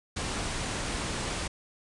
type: low-pass noise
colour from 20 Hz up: pink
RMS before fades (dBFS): -33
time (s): 0.16-1.48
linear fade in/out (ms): 10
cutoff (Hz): 9800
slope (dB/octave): 96
effects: none